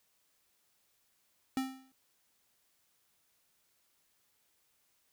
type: tone with exponential decay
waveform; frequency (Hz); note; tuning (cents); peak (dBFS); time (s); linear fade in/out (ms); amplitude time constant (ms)
square; 263.3; C4; +11; -29; 1.57-1.92; 1; 75
effects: white hiss -74 dBFS RMS until 5.12 s